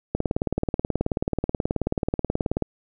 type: click train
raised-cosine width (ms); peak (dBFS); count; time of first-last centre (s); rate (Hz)
2; -9; 47; 0.15-2.623; 18.6
effects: none